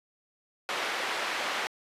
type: band-pass noise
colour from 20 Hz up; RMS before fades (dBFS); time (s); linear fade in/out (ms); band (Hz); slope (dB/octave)
white; -32; 0.69-1.67; 0; 430 to 2400; 12
effects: resampled to 32000 Hz